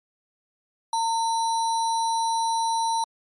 sine tone with sample-and-hold, 910 Hz, A#5, 42 cents flat, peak -21 dBFS, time 0.93-3.04 s, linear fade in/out 2 ms, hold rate 4900 Hz, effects MP3 48 kbps

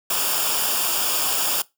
white noise with comb filter, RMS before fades -22 dBFS, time 0.1-1.62 s, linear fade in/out 5 ms, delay 0.49 ms, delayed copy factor -0.7, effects noise-tail reverb RT60 0.2 s tail -21 dB re dry

